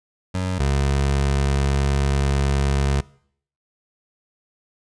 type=tone pair in turn; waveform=25% pulse; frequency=92.5 / 69.3 Hz; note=F#2 / C#2; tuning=0 / 0 cents; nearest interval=perfect fourth; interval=500 cents; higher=first; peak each=-18 / -14 dBFS; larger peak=second; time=0.34-0.59 / 0.59-3.01 s; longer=second; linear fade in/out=10 ms; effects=noise-tail reverb RT60 0.6 s tail -21 dB re dry + resampled to 22050 Hz